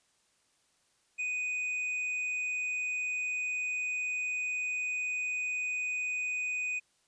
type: tone with tanh clipping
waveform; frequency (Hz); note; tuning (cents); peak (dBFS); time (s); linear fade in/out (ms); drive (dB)
sine; 2489; D#7; 0; -32; 1.18-6.8; 20; 5
effects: white hiss -71 dBFS RMS until 7.07 s + resampled to 22050 Hz